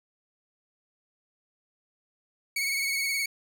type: tone with vibrato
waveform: sawtooth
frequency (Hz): 2217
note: C#7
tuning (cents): 0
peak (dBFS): -23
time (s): 2.56-3.26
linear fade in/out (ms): 5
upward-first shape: sine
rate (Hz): 19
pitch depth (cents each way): 40
effects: none